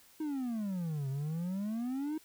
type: exponential two-way sweep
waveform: triangle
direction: down then up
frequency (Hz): 318.6 to 132.1 to 318.6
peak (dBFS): -31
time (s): 0.2-2.18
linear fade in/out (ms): 5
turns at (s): 1.09
effects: white hiss -61 dBFS RMS until 2.24 s